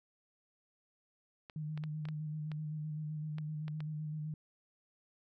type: clicks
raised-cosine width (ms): 0.3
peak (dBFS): -32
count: 9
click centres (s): 1.498 / 1.776 / 1.838 / 2.054 / 2.087 / 2.517 / 3.384 / 3.681 / 3.805
type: tone with vibrato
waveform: sine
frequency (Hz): 153.1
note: D#3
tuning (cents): -28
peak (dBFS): -37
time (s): 1.56-4.34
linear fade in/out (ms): 2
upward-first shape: square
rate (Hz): 7.8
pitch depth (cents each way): 22
effects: none